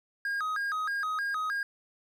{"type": "tone with vibrato", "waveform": "triangle", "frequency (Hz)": 1429, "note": "F6", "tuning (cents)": 39, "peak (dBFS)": -27, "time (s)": [0.25, 1.63], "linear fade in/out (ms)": 2, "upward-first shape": "square", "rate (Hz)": 3.2, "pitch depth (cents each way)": 220, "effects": []}